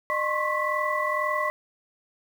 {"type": "tone cluster", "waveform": "sine", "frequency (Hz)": [607, 1060, 1102, 1973], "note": ["D#5", "C6", "C#6", "B6"], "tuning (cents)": [-43, 22, -11, -2], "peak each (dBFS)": -29, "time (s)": [0.1, 1.5], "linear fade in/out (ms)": 0, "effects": ["8-bit"]}